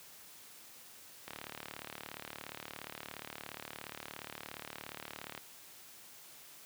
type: click train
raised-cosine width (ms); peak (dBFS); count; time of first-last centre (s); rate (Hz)
0.3; -26; 153; 1.28-5.377; 37.1
effects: white hiss -55 dBFS RMS until 6.65 s + high-pass 80 Hz 12 dB/octave